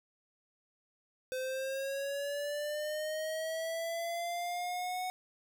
square linear sweep, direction up, 512 to 740 Hz, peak -35 dBFS, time 1.32-5.1 s, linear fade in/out 0 ms, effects none

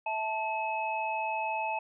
sine tone cluster, 655 / 877 / 2574 Hz, E5 / A5 / E7, -11 / -6 / -42 cents, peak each -37 / -31 / -36 dBFS, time 0.06-1.79 s, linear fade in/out 5 ms, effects none

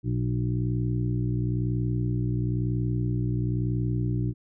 harmonic tone, 61 Hz, B1, 21 cents flat, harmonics 1 / 2 / 3 / 5 / 6, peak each -34 / -25 / -33 / -33 / -39 dBFS, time 0.03-4.34 s, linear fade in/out 50 ms, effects none

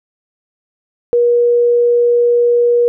sine tone, 478.8 Hz, A#4, 46 cents sharp, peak -8 dBFS, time 1.13-2.88 s, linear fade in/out 0 ms, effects none

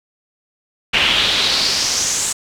brown noise with band-pass filter sweep, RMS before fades -17 dBFS, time 0.93-2.33 s, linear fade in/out 10 ms, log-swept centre 2700 to 7800 Hz, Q 3.7, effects none

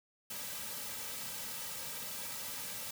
white noise with comb filter, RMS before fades -42 dBFS, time 0.3-2.91 s, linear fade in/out 5 ms, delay 2.8 ms, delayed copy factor -0.95, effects none

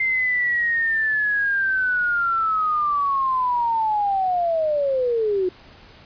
sine linear sweep, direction down, 2093 to 357.3 Hz, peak -18 dBFS, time 0-5.49 s, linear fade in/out 5 ms, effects pink hiss -47 dBFS RMS until 6.05 s + resampled to 11025 Hz

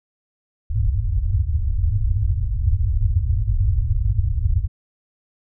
white low-pass noise, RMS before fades -19 dBFS, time 0.7-4.68 s, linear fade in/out 10 ms, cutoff 110 Hz, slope 96 dB/octave, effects none

